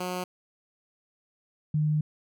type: tone pair in turn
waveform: 10% pulse / sine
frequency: 181.3 / 152.16 Hz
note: F#3 / D#3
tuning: -35 / -38 cents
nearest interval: minor third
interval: 303 cents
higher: first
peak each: -22 dBFS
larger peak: neither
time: 0-0.24 / 1.74-2.01 s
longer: second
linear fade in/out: 5 ms
effects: none